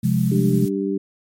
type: noise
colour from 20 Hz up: blue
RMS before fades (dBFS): -39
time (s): 0.03-0.69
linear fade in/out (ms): 10
type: chord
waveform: sine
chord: F minor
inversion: second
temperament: equal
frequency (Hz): 130.81 / 174.61 / 207.7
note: C3 / F3 / Ab3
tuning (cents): 0 / 0 / 0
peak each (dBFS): -20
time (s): 0.03-0.66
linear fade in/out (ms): 10
type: harmonic tone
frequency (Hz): 98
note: G2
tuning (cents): 0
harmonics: 2 / 3 / 4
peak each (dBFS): -24 / -24 / -24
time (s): 0.31-0.98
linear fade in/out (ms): 10
effects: MP3 64 kbps